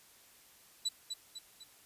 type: tone with echo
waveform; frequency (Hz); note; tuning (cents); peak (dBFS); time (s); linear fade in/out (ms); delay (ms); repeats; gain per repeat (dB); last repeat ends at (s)
35% pulse; 3957; B7; +3; -28; 0.85-0.89; 10; 250; 3; -6; 1.64
effects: white hiss -61 dBFS RMS until 1.85 s + resampled to 32000 Hz